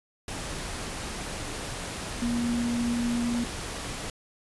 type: tone in noise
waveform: sine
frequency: 237.8 Hz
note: A#3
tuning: 35 cents sharp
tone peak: -25 dBFS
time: 2.22-3.44 s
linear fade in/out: 2 ms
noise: pink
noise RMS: -35 dBFS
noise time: 0.28-4.1 s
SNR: +7 dB
effects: resampled to 24000 Hz